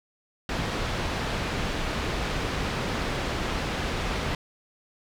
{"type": "low-pass noise", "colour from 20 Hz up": "pink", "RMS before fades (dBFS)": -29, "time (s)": [0.49, 4.35], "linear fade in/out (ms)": 2, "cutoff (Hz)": 3900, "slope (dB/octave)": 12, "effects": []}